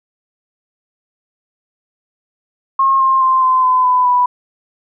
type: tone with pitch steps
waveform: sine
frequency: 1077 / 1061.6 / 1046.3 / 1031.3 / 1016.6 / 1002 / 987.6 Hz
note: C6 / C6 / C6 / C6 / B5 / B5 / B5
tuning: +50 / +25 / 0 / -25 / +50 / +25 / 0 cents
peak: -9 dBFS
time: 2.79-4.26 s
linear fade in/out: 5 ms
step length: 210 ms
effects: none